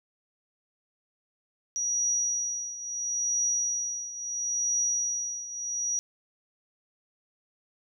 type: tone with tremolo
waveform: sine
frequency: 5790 Hz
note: F#8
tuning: 38 cents flat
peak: -23 dBFS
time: 1.76-5.99 s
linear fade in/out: 0 ms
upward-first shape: triangle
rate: 0.74 Hz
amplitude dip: 80%
effects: none